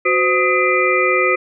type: tone cluster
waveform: sine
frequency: 368.8 / 514 / 1254 / 2024 / 2384 Hz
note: F#4 / C5 / D#6 / B6 / D7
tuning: -6 / -31 / +13 / +42 / +25 cents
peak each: -19 dBFS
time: 0.05-1.36 s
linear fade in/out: 10 ms
effects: none